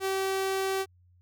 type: tone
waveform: sawtooth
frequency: 384.9 Hz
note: G4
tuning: 32 cents flat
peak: -23 dBFS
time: 0-0.86 s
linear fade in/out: 50 ms
effects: added 89 Hz sine -58 dBFS peak until 1.21 s